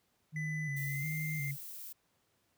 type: tone with vibrato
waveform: sine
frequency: 147.4 Hz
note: D3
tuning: 7 cents sharp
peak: -35 dBFS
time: 0.32-1.57 s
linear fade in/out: 50 ms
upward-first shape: square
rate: 1.4 Hz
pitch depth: 84 cents each way
type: tone with pitch glide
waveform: triangle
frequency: 2000 to 2096 Hz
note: B6 to C7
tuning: +21 to +2 cents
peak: -37 dBFS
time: 0.36-1.51 s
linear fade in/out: 2 ms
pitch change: +81 cents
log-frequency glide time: 0.86-1.05 s
type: noise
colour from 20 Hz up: violet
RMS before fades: -46 dBFS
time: 0.76-1.93 s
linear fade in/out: 10 ms
effects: pink hiss -75 dBFS RMS until 2.57 s + high-pass 80 Hz 12 dB/octave